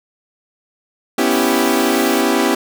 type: chord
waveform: sawtooth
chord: C# half-diminished seventh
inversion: third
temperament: equal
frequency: 246.9 / 277.2 / 329.6 / 392 Hz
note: B3 / C#4 / E4 / G4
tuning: 0 / 0 / 0 / 0 cents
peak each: -15 dBFS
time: 1.18-2.55 s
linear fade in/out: 5 ms
type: noise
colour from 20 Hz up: white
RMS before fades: -29 dBFS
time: 1.31-2.21 s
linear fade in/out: 0 ms
effects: none